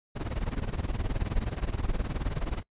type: noise with tremolo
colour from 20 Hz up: brown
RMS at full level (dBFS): -27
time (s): 0.15-2.63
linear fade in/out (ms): 20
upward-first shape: sine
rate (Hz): 19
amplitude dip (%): 85
effects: noise-tail reverb RT60 0.1 s tail -21 dB re dry + resampled to 8000 Hz